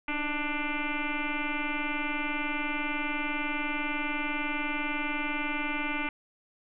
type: tone with frequency modulation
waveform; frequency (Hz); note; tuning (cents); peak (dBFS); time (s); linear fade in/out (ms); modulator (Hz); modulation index
sine; 1182; D6; +11; -28; 0.08-6.09; 2; 298; 4.9
effects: none